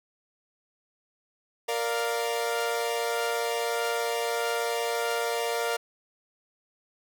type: chord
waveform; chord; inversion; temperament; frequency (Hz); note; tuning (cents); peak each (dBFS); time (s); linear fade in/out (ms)
sawtooth; Bb major; none; equal; 466.2 / 587.3 / 698.5; Bb4 / D5 / F5; 0 / 0 / 0; -25 / -30 / -28; 1.68-5.77; 10
effects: none